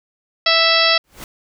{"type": "harmonic tone", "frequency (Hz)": 659.3, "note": "E5", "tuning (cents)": 0, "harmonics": [1, 2, 3, 4, 5, 6, 7, 8], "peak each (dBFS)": [-20, -20, -20, -20, -20, -20, -20, -20], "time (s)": [0.46, 0.98], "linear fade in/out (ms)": 5}
{"type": "noise with exponential growth", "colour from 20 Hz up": "pink", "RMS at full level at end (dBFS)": -29, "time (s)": [1.04, 1.24], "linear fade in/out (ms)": 1, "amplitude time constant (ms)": 42}
{"effects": []}